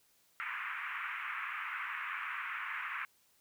pink band-pass noise, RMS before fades -40 dBFS, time 0.4-3.05 s, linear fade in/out 0 ms, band 1100 to 2500 Hz, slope 48 dB/octave, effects white hiss -70 dBFS RMS until 3.4 s

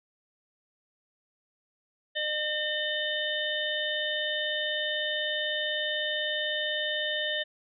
harmonic tone, 606 Hz, D#5, 46 cents flat, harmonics 1 / 3 / 5 / 6, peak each -34 / -32 / -33 / -34 dBFS, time 2.15-7.44 s, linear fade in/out 20 ms, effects none

